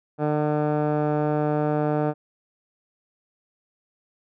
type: tone with low-pass filter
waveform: 15% pulse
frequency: 150.1 Hz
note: D3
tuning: 38 cents sharp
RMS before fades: -23 dBFS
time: 0.18-2.14 s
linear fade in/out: 50 ms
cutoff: 940 Hz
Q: 2.4
effects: none